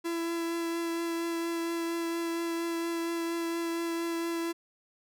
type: tone with vibrato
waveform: 45% pulse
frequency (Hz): 335.4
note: E4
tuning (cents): +30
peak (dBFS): -30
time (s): 0.04-4.53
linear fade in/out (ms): 20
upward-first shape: triangle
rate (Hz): 4.3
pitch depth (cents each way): 13
effects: none

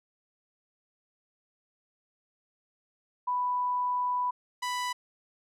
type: tone pair in turn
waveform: sine / sawtooth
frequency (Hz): 990 / 990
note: B5 / B5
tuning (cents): +4 / +4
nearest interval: unison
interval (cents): 0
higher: neither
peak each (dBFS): -26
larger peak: neither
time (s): 3.27-4.31 / 4.62-4.93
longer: first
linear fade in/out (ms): 10
effects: low-pass 10000 Hz 12 dB/octave

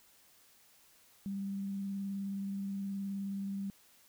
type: tone with vibrato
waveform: sine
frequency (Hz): 197.1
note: G3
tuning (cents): +10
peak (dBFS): -35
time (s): 1.26-3.7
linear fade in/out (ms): 0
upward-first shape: square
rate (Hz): 19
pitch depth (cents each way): 12
effects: white hiss -64 dBFS RMS until 4.08 s

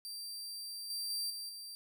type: tone with level steps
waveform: sawtooth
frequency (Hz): 4699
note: D8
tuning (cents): 0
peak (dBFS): -39 / -34 / -32 / -38 / -42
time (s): 0.05-1.75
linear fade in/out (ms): 0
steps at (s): 0.9 / 1.1 / 1.3 / 1.49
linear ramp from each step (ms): 2
effects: none

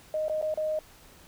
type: tone with dropouts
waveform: sine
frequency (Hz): 620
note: D#5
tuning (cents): -6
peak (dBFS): -26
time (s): 0.14-0.79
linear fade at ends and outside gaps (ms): 2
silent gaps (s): 0.283-0.296 / 0.415-0.425 / 0.541-0.574
effects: pink hiss -54 dBFS RMS until 1.27 s

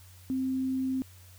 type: tone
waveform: sine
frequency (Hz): 261.7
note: C4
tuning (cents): 0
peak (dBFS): -27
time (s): 0.3-1.02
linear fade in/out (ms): 0
effects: added 91 Hz sine -51 dBFS peak until 1.38 s + white hiss -57 dBFS RMS until 1.38 s

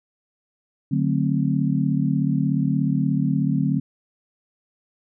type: chord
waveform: sine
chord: D dominant seventh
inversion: none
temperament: just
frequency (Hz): 146.83 / 183.54 / 220.2 / 264.3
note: D3 / F#3 / A3 / C4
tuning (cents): 0 / -14 / +2 / +18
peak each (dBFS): -22 / -24 / -26 / -24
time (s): 0.91-3.8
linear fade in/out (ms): 10
effects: none

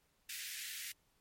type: high-pass noise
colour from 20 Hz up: pink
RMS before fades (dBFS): -45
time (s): 0.29-0.92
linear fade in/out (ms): 5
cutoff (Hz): 1700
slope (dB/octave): 48
effects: pink hiss -75 dBFS RMS until 1.2 s + MP3 64 kbps

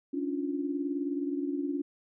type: tone cluster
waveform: sine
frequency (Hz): 280.4 / 299.5 / 349.4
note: C#4 / D4 / F4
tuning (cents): +20 / +34 / +1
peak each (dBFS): -31 / -37 / -36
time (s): 0.13-1.82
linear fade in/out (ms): 10
effects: none

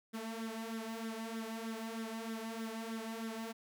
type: tone with flanger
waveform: sawtooth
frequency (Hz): 224.7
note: A3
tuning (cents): +37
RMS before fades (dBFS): -42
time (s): 0.13-3.53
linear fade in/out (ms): 20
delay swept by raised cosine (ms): 0.55 to 3.45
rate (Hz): 3.2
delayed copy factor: +0.65
effects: none

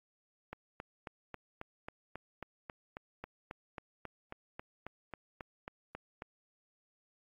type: click train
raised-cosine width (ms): 0.5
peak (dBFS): -27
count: 22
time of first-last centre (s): 0.53-6.221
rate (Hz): 3.69
effects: AAC 48 kbps

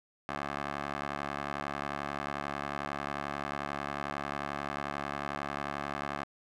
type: tone with band-pass filter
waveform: 15% pulse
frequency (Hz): 71.2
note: C#2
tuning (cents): +47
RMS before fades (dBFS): -37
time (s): 0.29-6.24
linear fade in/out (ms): 0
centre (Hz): 1200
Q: 1.1
effects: none

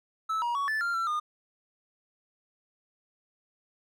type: tone with pitch steps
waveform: triangle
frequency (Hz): 1308 / 952 / 1122 / 1751 / 1392 / 1351 / 1218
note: E6 / A#5 / C#6 / A6 / F6 / E6 / D#6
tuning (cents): -14 / +36 / +21 / -9 / -6 / +42 / -37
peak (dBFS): -25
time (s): 0.29-1.2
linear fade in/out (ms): 10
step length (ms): 130
effects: none

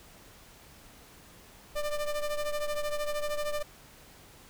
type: ring-modulated tone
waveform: square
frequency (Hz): 298.5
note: D4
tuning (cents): +28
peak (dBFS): -27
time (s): 1.75-3.63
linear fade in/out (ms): 10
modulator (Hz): 292
effects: pink hiss -54 dBFS RMS until 4.49 s

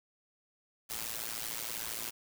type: noise with amplitude modulation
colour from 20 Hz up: white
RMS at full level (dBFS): -35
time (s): 0.89-2.11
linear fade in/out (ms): 20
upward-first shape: sine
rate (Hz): 113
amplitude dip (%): 90
effects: none

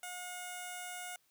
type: tone with notch filter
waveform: 5% pulse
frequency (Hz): 720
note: F#5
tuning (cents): -47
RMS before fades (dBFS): -44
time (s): 0.03-1.16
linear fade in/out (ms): 2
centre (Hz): 4600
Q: 0.7
effects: white hiss -73 dBFS RMS until 1.3 s

